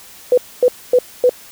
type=tone bursts; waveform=sine; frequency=497.1 Hz; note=B4; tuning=11 cents sharp; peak=-7 dBFS; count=4; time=0.32-1.294 s; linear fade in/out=2 ms; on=56 ms; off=250 ms; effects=white hiss -40 dBFS RMS until 1.51 s

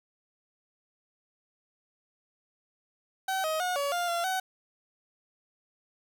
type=tone with pitch steps; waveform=30% pulse; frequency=764 / 630 / 725 / 566 / 701 / 686 / 753 Hz; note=G5 / D#5 / F#5 / C#5 / F5 / F5 / F#5; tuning=-45 / +21 / -35 / +36 / +6 / -31 / +30 cents; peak=-25 dBFS; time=3.28-4.4 s; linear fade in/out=5 ms; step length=160 ms; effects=none

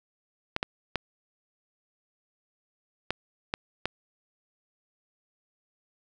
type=clicks; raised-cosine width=0.3 ms; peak=-11 dBFS; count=6; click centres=0.564 / 0.629 / 0.957 / 3.106 / 3.539 / 3.856 s; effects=none

